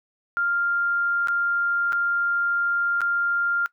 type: tone with dropouts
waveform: sine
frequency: 1396.9 Hz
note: F6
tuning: in tune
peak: -20 dBFS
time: 0.37-3.66 s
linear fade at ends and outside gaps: 0 ms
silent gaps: 1.273-1.284 / 1.923-1.93 / 3.007-3.016 s
effects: noise-tail reverb RT60 0.1 s tail -20 dB re dry